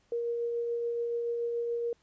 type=tone with tremolo; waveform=sine; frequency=470.8 Hz; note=A#4; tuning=17 cents sharp; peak=-28 dBFS; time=0.12-1.93 s; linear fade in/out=2 ms; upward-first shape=triangle; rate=7 Hz; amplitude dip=25%; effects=pink hiss -69 dBFS RMS until 2.02 s + resampled to 16000 Hz